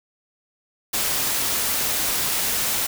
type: noise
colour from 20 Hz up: white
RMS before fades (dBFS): -23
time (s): 0.93-2.87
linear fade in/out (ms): 10
effects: none